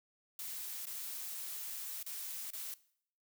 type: noise with dropouts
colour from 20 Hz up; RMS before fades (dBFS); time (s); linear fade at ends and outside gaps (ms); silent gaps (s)
blue; -43; 0.39-2.74; 2; 0.856-0.868 / 2.029-2.063 / 2.505-2.533
effects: noise-tail reverb RT60 0.6 s tail -19 dB re dry